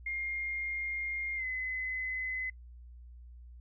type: tone with pitch glide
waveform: sine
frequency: 2123 to 2031 Hz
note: C7 to B6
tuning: +25 to +48 cents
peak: -33 dBFS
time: 0.06-2.5 s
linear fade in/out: 5 ms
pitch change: -77 cents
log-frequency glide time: 1.36-1.45 s
effects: noise-tail reverb RT60 0.1 s tail -25 dB re dry + added 60 Hz sine -48 dBFS peak until 3.6 s